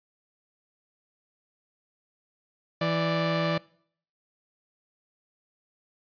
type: tone pair together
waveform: sawtooth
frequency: 164.81 / 587.3 Hz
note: E3 / D5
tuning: 0 / 0 cents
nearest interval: octave + minor seventh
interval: 2200 cents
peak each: -23 dBFS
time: 2.81-3.58 s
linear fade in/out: 5 ms
effects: noise-tail reverb RT60 0.6 s tail -23 dB re dry + resampled to 11025 Hz